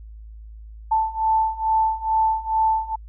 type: beating tone pair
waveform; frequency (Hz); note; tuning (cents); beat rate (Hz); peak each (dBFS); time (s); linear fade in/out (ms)
sine; 881 / 883.3; A5 / A5; +2 / +6; 2.3; -22 / -20; 0.91-2.96; 10
effects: added 54 Hz sine -37 dBFS peak until 3.08 s